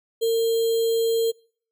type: tone with sample-and-hold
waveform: sine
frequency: 455.6 Hz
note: A#4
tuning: 40 cents flat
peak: -18 dBFS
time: 0.21-1.32 s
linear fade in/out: 20 ms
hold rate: 3675 Hz
effects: noise-tail reverb RT60 0.5 s tail -25 dB re dry